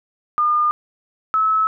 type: tone pair in turn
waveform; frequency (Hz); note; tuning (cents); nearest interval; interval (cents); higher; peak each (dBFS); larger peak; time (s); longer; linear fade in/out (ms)
sine; 1212 / 1297; D#6 / E6; -46 / -28; minor second; 118; second; -14; neither; 0.38-0.71 / 1.34-1.67; neither; 0
effects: none